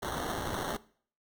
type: noise with sample-and-hold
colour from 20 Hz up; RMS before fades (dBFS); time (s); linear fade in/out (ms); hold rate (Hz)
white; -35; 0.02-0.77; 10; 2450
effects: noise-tail reverb RT60 0.5 s tail -20 dB re dry